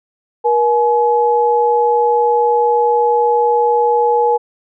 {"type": "tone pair together", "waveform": "sine", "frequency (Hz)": [476.6, 848], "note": ["A#4", "G#5"], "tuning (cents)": [38, 36], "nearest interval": "minor seventh", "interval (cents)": 998, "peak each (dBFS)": -13, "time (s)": [0.44, 4.38], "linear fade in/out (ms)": 20, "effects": []}